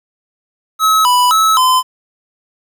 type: tone with pitch steps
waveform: square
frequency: 1287 / 989 / 1298 / 1023 Hz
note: E6 / B5 / E6 / C6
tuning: -42 / +2 / -27 / -39 cents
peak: -9 dBFS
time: 0.79-1.83 s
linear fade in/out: 50 ms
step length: 260 ms
effects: 8-bit